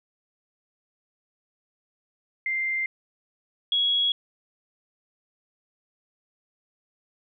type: tone pair in turn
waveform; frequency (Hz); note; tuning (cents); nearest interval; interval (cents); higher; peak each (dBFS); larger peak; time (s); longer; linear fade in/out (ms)
sine; 2093 / 3331; C7 / G#7; 0 / +4; minor sixth; 804; second; -24 / -20; second; 2.46-2.86 / 3.72-4.12; neither; 2
effects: none